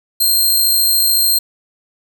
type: tone with amplitude modulation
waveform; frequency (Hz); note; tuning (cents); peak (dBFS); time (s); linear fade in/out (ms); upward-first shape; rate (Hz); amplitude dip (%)
10% pulse; 4186; C8; 0; -3; 0.2-1.39; 10; sine; 53.8; 25
effects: none